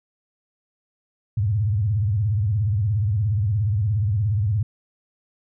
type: tone with vibrato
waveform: sine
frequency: 103.83 Hz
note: G#2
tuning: in tune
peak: -18 dBFS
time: 1.37-4.63 s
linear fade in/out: 5 ms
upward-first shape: sine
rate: 17 Hz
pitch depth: 200 cents each way
effects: none